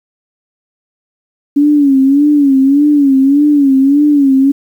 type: tone with vibrato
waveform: sine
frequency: 281.1 Hz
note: C#4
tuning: 24 cents sharp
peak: -5 dBFS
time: 1.56-4.52 s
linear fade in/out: 10 ms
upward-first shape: sine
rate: 1.7 Hz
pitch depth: 96 cents each way
effects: 7-bit